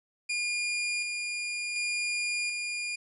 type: tone with tremolo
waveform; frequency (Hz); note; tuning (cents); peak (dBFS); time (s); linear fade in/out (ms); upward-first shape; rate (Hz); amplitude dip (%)
sawtooth; 2421; D#7; -48; -25; 0.29-2.96; 10; square; 0.68; 30
effects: resampled to 24000 Hz